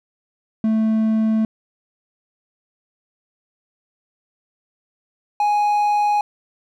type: tone pair in turn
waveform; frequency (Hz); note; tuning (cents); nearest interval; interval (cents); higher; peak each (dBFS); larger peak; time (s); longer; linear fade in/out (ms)
triangle; 220 / 830.6; A3 / G#5; 0 / 0; octave + major seventh; 2300; second; -13; neither; 0.64-1.45 / 5.4-6.21; neither; 2
effects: none